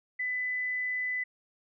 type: tone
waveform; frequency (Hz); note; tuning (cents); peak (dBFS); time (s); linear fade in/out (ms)
sine; 2001; B6; +22; -29; 0.19-1.24; 10
effects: none